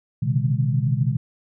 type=tone cluster; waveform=sine; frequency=121.3 / 134 / 147.7 / 155.1 / 204.5 Hz; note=B2 / C3 / D3 / D#3 / G#3; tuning=-31 / +42 / +10 / -5 / -26 cents; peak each=-22 / -22 / -29 / -26 / -30 dBFS; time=0.22-1.17 s; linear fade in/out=10 ms; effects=none